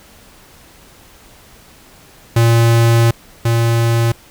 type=tone pair in turn; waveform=square; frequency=116 / 116 Hz; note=A#2 / A#2; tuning=-8 / -8 cents; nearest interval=unison; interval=0 cents; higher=neither; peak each=-9 / -12 dBFS; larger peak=first; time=2.36-3.11 / 3.45-4.12 s; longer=first; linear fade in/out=5 ms; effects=pink hiss -44 dBFS RMS until 4.3 s